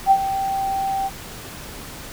sine tone with ADSR envelope, 779 Hz, G5, 11 cents flat, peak -8 dBFS, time 0.06-1.1 s, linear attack 50 ms, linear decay 61 ms, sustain -12 dB, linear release 36 ms, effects pink hiss -36 dBFS RMS until 2.12 s

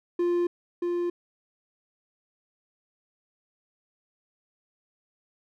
triangle tone with echo, 349.2 Hz, F4, in tune, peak -20 dBFS, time 0.19-0.47 s, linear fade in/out 5 ms, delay 630 ms, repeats 1, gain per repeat -3 dB, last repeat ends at 1.1 s, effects none

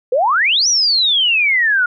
sine exponential two-way sweep, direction up then down, 469.2 to 6000 to 1406 Hz, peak -11 dBFS, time 0.12-1.86 s, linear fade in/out 5 ms, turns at 0.68 s, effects none

